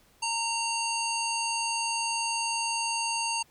harmonic tone, 920 Hz, A#5, 23 cents flat, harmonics 1 / 3 / 5 / 7 / 9 / 10, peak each -31 / -33 / -34 / -36 / -38 / -41 dBFS, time 0.22-3.43 s, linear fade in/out 10 ms, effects pink hiss -62 dBFS RMS until 3.5 s

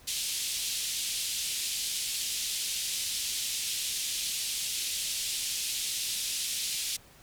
pink band-pass noise, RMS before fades -33 dBFS, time 0.07-6.97 s, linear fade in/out 10 ms, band 3000 to 12000 Hz, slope 24 dB/octave, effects pink hiss -56 dBFS RMS until 7.22 s

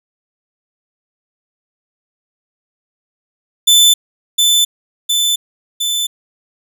sawtooth tone with echo, 3520 Hz, A7, in tune, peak -3 dBFS, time 3.67-3.94 s, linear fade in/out 10 ms, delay 710 ms, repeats 3, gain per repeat -3 dB, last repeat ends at 6.07 s, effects none

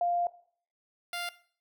sine / 10% pulse tone pair in turn, 698.5 / 698.5 Hz, F5 / F5, 0 / 0 cents, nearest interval unison, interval 0 cents, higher neither, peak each -25 / -25 dBFS, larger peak neither, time 0.01-0.27 / 1.13-1.29 s, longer first, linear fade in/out 2 ms, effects noise-tail reverb RT60 0.5 s tail -17 dB re dry

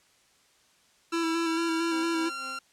square tone with vibrato, 330 Hz, E4, 2 cents sharp, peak -27 dBFS, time 1.12-2.3 s, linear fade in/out 20 ms, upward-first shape square, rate 4.4 Hz, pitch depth 22 cents each way
sawtooth tone with pitch glide, 1339 to 1376.6 Hz, E6 to F6, +27 to -25 cents, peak -30 dBFS, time 1.12-2.59 s, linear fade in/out 5 ms, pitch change +48 cents, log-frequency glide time 1.45-1.62 s
15% pulse tone with tremolo, 261.6 Hz, C4, in tune, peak -37 dBFS, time 1.92-2.59 s, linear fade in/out 0 ms, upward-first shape sine, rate 4 Hz, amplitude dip 70%
effects white hiss -63 dBFS RMS until 2.72 s + low-pass 8000 Hz 12 dB/octave

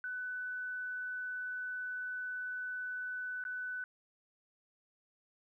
sine tone with dropouts, 1497 Hz, F#6, 20 cents sharp, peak -37 dBFS, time 0.04-3.84 s, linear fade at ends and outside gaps 1 ms, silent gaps 3.439-3.451 s, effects 13-bit

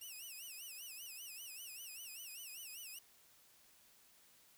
5% pulse tone with vibrato, 2725 Hz, F7, 43 cents flat, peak -40 dBFS, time 0.01-2.99 s, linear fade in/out 5 ms, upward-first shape sine, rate 5.1 Hz, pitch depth 170 cents each way, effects white hiss -67 dBFS RMS until 4.57 s

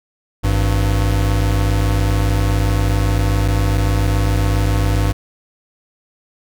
square tone pair together, 52.44 / 99.8 Hz, G#1 / G2, +17 / +32 cents, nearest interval major seventh, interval 1115 cents, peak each -17 dBFS, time 0.43-5.13 s, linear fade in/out 20 ms, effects none

